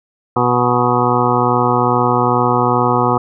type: harmonic tone with a mistuned harmonic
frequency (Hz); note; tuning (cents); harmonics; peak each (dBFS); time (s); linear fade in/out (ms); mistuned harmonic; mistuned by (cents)
122.4; B2; -15; 1 / 2 / 3 / 4 / 6 / 7 / 8 / 9 / 10; -20 / -20 / -20 / -20 / -20 / -20 / -20 / -20 / -20; 0.36-3.18; 5; 10; +36
effects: none